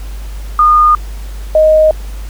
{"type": "tone pair in turn", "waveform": "sine", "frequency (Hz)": [1221, 623.3], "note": ["D#6", "D#5"], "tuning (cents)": [-33, 3], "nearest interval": "octave", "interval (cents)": 1164, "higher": "first", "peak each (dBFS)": -4, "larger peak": "neither", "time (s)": [[0.59, 0.95], [1.55, 1.91]], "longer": "neither", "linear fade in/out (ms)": 2, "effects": ["added 50 Hz sine -21 dBFS peak until 2.29 s", "pink hiss -37 dBFS RMS until 2.29 s"]}